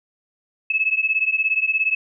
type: beating tone pair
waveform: sine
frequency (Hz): 2588 / 2605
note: E7 / E7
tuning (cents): -32 / -21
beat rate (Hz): 17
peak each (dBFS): -20 / -21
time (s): 0.7-1.95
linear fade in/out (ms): 5
effects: none